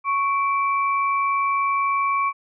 sine tone pair together, 1108.7 / 2326 Hz, C#6 / D7, 0 / -17 cents, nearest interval octave + minor second, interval 1283 cents, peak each -19 / -27 dBFS, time 0.04-2.33 s, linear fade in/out 50 ms, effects none

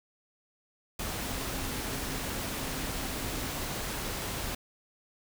sine tone in noise, 262.3 Hz, C4, 4 cents sharp, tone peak -44 dBFS, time 1.23-3.47 s, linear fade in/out 5 ms, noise pink, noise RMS -35 dBFS, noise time 0.99-4.55 s, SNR -12 dB, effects none

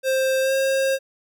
square tone with pitch glide, 527 to 536.5 Hz, C5 to C5, +12 to +43 cents, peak -19 dBFS, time 0.03-0.99 s, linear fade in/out 50 ms, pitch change +31 cents, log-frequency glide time 0.41-0.53 s, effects none

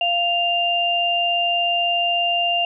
sine tone pair together, 695.5 / 2794 Hz, F5 / F7, -7 / 0 cents, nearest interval 2 octaves, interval 2407 cents, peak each -21 / -19 dBFS, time 0.01-2.65 s, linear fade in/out 2 ms, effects none

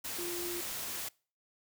sine tone in noise, 349.1 Hz, F4, 1 cent flat, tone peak -38 dBFS, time 0.18-0.61 s, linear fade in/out 10 ms, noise white, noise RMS -39 dBFS, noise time 0.04-1.09 s, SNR -2 dB, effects noise-tail reverb RT60 0.4 s tail -25 dB re dry

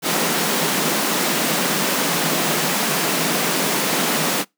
pink high-pass noise, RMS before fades -20 dBFS, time 0.02-4.45 s, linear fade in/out 50 ms, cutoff 150 Hz, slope 96 dB/octave, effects noise-tail reverb RT60 0.2 s tail -26 dB re dry

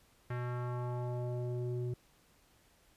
square tone with low-pass filter sweep, 122.9 Hz, B2, 8 cents flat, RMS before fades -37 dBFS, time 0.3-1.94 s, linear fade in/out 5 ms, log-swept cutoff 1800 to 310 Hz, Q 2, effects pink hiss -67 dBFS RMS until 2.96 s + resampled to 32000 Hz

